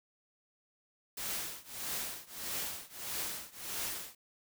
white noise with tremolo, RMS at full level -36 dBFS, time 1.17-4.15 s, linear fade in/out 5 ms, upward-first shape triangle, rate 1.6 Hz, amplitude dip 95%, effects none

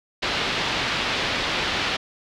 white low-pass noise, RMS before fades -25 dBFS, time 0.22-1.97 s, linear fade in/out 10 ms, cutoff 4000 Hz, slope 24 dB/octave, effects none

